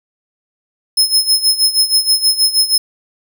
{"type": "tone with tremolo", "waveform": "sawtooth", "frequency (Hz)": 5170, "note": "E8", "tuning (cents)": -34, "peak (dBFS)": -5, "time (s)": [0.97, 2.78], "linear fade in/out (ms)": 5, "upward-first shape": "sine", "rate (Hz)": 6.3, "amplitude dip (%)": 80, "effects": []}